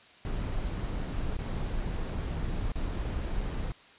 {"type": "noise with dropouts", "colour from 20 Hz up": "brown", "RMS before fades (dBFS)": -32, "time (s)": [0.25, 3.72], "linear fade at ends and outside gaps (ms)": 1, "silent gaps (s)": [[1.369, 1.389], [2.719, 2.756], [3.408, 3.412]], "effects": ["white hiss -55 dBFS RMS until 3.98 s", "resampled to 8000 Hz"]}